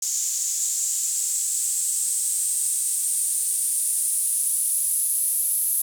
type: noise with band-pass filter sweep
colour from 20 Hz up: blue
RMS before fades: -24 dBFS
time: 0.02-5.82 s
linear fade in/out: 5 ms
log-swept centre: 6900 to 11000 Hz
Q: 5.4
effects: none